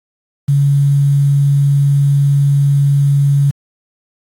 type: tone with quantisation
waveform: sine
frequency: 141 Hz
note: C#3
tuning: 30 cents sharp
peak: -8 dBFS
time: 0.48-3.51 s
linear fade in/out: 10 ms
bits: 6
effects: AAC 64 kbps